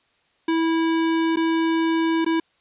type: tone with dropouts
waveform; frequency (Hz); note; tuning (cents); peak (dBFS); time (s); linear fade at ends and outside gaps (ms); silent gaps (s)
square; 327; E4; -14; -19; 0.48-2.4; 5; 1.36-1.369 / 2.247-2.262
effects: white hiss -64 dBFS RMS until 2.6 s + resampled to 8000 Hz